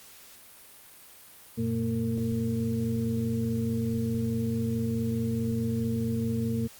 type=tone cluster; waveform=sine; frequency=94.8 / 119.5 / 227.9 / 456.8 Hz; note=F#2 / A#2 / A#3 / A#4; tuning=+43 / +43 / -39 / -35 cents; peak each=-36 / -31 / -28 / -36 dBFS; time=1.57-6.68 s; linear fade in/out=20 ms; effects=white hiss -51 dBFS RMS until 6.79 s + Opus 48 kbps